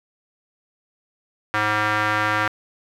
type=tone with band-pass filter; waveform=square; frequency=106.3 Hz; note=G#2; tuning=41 cents sharp; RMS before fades=-21 dBFS; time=1.54-2.48 s; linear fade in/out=0 ms; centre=1500 Hz; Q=2.1; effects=8-bit